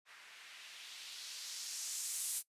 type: noise with low-pass filter sweep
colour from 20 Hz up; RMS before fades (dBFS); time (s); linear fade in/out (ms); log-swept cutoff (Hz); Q
violet; -45; 0.05-2.43; 50; 1700 to 10000; 1.4
effects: noise-tail reverb RT60 0.1 s tail -20 dB re dry + resampled to 32000 Hz